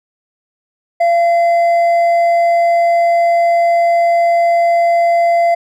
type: tone with hard clipping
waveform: sine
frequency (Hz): 684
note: F5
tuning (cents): -36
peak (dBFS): -10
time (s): 1-5.55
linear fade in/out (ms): 10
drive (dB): 4
effects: none